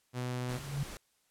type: tone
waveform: sawtooth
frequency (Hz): 124.7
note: B2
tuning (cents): +17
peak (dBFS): -30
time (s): 0.13-0.6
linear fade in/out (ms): 50
type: tone with exponential growth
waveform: sine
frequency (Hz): 140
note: C#3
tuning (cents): +18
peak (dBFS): -28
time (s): 0.32-0.83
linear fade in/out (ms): 2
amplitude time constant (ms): 110
type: noise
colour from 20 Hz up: pink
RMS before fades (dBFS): -45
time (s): 0.49-0.97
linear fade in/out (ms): 0
effects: white hiss -73 dBFS RMS until 1.3 s + low-pass 12000 Hz 12 dB/octave